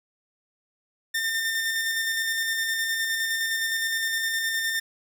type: tone with tremolo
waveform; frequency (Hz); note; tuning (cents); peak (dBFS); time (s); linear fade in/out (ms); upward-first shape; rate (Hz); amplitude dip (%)
sawtooth; 1806; A6; +45; -20; 1.14-4.8; 10; square; 9.7; 25
effects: none